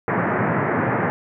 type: band-pass noise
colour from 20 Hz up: pink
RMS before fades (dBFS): -21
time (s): 0.08-1.1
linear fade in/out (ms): 0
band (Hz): 110 to 2000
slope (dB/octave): 48
effects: none